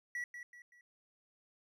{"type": "tone with echo", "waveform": "triangle", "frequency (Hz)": 1940, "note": "B6", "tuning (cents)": -31, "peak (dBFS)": -35, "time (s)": [0.15, 0.24], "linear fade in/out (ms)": 2, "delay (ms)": 190, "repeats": 3, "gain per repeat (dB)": -8, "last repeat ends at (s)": 0.81, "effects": []}